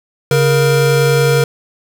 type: tone pair together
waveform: square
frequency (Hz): 139.73 / 470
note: C#3 / A#4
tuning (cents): +14 / +14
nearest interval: octave + major sixth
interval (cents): 2100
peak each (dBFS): -13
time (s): 0.31-1.44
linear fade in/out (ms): 2
effects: none